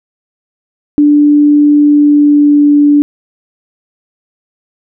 sine tone with pitch glide, 293.7 to 291.3 Hz, D4 to D4, 0 to -14 cents, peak -3 dBFS, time 0.98-3.02 s, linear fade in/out 0 ms, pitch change -14 cents, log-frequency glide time 1.8-2.76 s, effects none

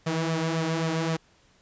sawtooth tone with flanger, 162.4 Hz, E3, 26 cents flat, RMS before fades -27 dBFS, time 0.06-1.17 s, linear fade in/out 10 ms, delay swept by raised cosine 1.6 to 4.4 ms, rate 3.8 Hz, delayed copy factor +0.6, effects pink hiss -61 dBFS RMS until 1.61 s + resampled to 16000 Hz

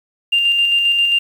sine tone with tremolo, 2794 Hz, F7, in tune, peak -10 dBFS, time 0.32-1.19 s, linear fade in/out 10 ms, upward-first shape square, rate 7.5 Hz, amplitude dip 30%, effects tanh soft clip ceiling -6 dBFS + 7-bit

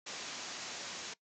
white low-pass noise, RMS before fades -44 dBFS, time 0.06-1.14 s, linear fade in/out 10 ms, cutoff 7200 Hz, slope 96 dB/octave, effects noise-tail reverb RT60 0.1 s tail -20 dB re dry + high-pass 150 Hz 12 dB/octave

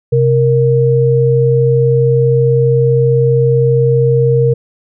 sine tone pair together, 130.82 / 466.2 Hz, C3 / A#4, 0 / 0 cents, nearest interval octave + minor seventh, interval 2200 cents, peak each -10 dBFS, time 0.12-4.54 s, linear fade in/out 10 ms, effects none

